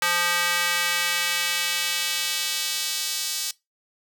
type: tone with high-pass filter sweep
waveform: square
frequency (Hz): 174.4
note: F3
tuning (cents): -2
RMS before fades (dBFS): -25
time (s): 0.02-3.51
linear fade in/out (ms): 2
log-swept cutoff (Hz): 1400 to 4900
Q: 1.1
effects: noise-tail reverb RT60 0.2 s tail -21 dB re dry